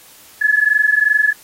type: tone pair together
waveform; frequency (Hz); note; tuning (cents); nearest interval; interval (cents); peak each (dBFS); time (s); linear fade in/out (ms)
sine; 1697.3 / 1720; G#6 / A6; +37 / -40; unison; 23; -14; 0.41-1.33; 10
effects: white hiss -44 dBFS RMS until 1.43 s + AAC 48 kbps